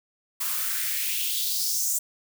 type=noise with high-pass filter sweep; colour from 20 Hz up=blue; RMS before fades=-27 dBFS; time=0.4-1.99 s; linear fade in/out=10 ms; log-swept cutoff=990 to 7500 Hz; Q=3.2; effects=none